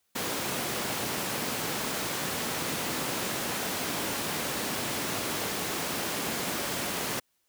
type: high-pass noise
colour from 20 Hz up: pink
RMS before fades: -32 dBFS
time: 0.15-7.2 s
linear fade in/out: 10 ms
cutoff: 170 Hz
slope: 12 dB/octave
effects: white hiss -74 dBFS RMS until 7.48 s